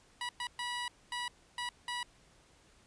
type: tone bursts at uneven times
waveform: 15% pulse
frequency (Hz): 973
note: B5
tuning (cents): -26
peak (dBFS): -29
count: 6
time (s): 0.21-0.29 / 0.4-0.47 / 0.59-0.88 / 1.12-1.28 / 1.58-1.69 / 1.88-2.03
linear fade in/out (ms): 2
effects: pink hiss -64 dBFS RMS until 2.86 s + resampled to 22050 Hz